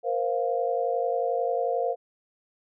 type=chord; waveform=sine; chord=Bb suspended second; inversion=none; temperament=equal with one note detuned; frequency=472.1 / 523.3 / 698.5 Hz; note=Bb4 / C5 / F5; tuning=+22 / 0 / 0 cents; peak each=-28 dBFS; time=0.03-1.96 s; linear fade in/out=50 ms; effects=none